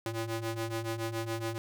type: ring-modulated tone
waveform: sawtooth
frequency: 226.9 Hz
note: A#3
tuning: 47 cents flat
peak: -26 dBFS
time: 0.06-1.58 s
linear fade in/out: 0 ms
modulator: 117 Hz
effects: none